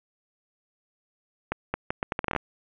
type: accelerating click train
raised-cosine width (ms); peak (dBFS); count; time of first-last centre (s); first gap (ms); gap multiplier
0.5; -11; 12; 1.52-2.363; 220; 0.75
effects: resampled to 8000 Hz + 7-bit